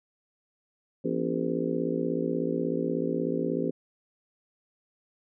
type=harmonic tone with a mistuned harmonic; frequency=56.5 Hz; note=A1; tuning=47 cents sharp; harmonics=3 / 4 / 5 / 6 / 7 / 8 / 9; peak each=-34 / -33 / -32 / -37 / -32 / -35 / -35 dBFS; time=1.04-3.71 s; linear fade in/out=10 ms; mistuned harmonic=4; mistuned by=+120 cents; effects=none